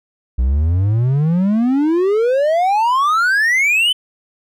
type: exponential sweep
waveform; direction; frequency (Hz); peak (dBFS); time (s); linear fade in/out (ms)
triangle; up; 59.1 to 3086; -10; 0.38-3.93; 10
effects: none